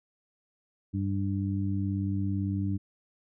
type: harmonic tone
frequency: 98.1 Hz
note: G2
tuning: 2 cents sharp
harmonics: 1 / 2 / 3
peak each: -29 / -32 / -34 dBFS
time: 0.93-2.78 s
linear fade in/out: 20 ms
effects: none